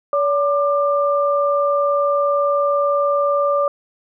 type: tone pair together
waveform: sine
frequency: 571.2 / 1191 Hz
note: D5 / D6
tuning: -48 / +24 cents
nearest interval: octave + minor second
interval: 1272 cents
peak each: -16 / -19 dBFS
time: 0.13-3.68 s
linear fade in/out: 2 ms
effects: none